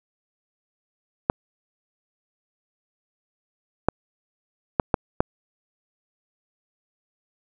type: clicks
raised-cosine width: 1 ms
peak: -3 dBFS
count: 5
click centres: 1.299 / 3.886 / 4.798 / 4.942 / 5.205 s
effects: none